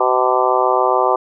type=harmonic tone with a mistuned harmonic; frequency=127 Hz; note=B2; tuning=49 cents sharp; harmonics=3 / 4 / 5 / 6 / 7 / 8 / 9; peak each=-20 / -20 / -20 / -20 / -20 / -20 / -20 dBFS; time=0-1.16 s; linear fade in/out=5 ms; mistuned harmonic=9; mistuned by=+43 cents; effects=none